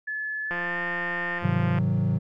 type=tone with pitch glide; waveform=sine; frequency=1722 to 1820.2 Hz; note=A6 to A#6; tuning=-38 to -42 cents; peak=-28 dBFS; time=0.07-1.39 s; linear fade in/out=10 ms; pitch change=+96 cents; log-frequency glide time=0.44-0.79 s
type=click train; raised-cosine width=0.5 ms; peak=-18 dBFS; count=223; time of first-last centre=0.51-1.786 s; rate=174 Hz
type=chord; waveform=triangle; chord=Ab dominant seventh; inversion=none; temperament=equal with one note detuned; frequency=103.83 / 130.81 / 158.83 / 185 Hz; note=Ab2 / C3 / Eb3 / Gb3; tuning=0 / 0 / +36 / 0 cents; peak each=-25 dBFS; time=1.42-2.19 s; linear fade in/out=20 ms
effects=none